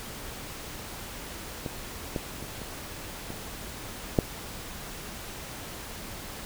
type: clicks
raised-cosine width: 2 ms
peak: -18 / -15 / -25 / -25 / -24 / -6 dBFS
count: 6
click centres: 1.662 / 2.162 / 2.426 / 2.617 / 3.304 / 4.188 s
effects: pink hiss -40 dBFS RMS until 6.45 s